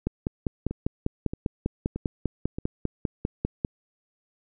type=two click trains; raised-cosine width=3 ms; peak=-18 / -12 dBFS; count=4 / 19; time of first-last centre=0.71-2.585 / 0.07-3.649 s; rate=1.6 / 5.03 Hz; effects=none